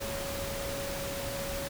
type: tone in noise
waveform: sine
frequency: 556 Hz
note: C#5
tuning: 5 cents sharp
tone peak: -37 dBFS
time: 0-1.69 s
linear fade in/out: 20 ms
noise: pink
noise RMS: -37 dBFS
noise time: 0-1.69 s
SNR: -3 dB
effects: none